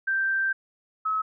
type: tone pair in turn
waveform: sine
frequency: 1568 / 1287.1 Hz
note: G6 / E6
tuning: 0 / -42 cents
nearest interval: minor third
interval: 342 cents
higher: first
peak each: -22 / -23 dBFS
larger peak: first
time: 0.07-0.53 / 1.05-1.22 s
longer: first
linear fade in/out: 10 ms
effects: none